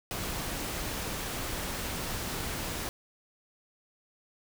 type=noise; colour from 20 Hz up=pink; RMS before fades=-35 dBFS; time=0.11-2.89 s; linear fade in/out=0 ms; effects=none